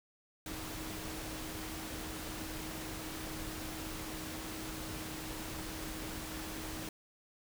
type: tone in noise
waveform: sine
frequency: 315.3 Hz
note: D#4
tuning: 23 cents sharp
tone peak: -46 dBFS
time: 0.46-6.89 s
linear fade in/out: 2 ms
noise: pink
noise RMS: -43 dBFS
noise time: 0.46-6.89 s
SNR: -6 dB
effects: none